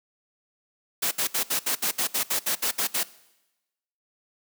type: noise bursts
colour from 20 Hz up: white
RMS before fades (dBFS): -25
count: 13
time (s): 1.02-3.034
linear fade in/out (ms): 10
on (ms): 94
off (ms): 66
effects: noise-tail reverb RT60 1.0 s tail -20 dB re dry + high-pass 200 Hz 12 dB/octave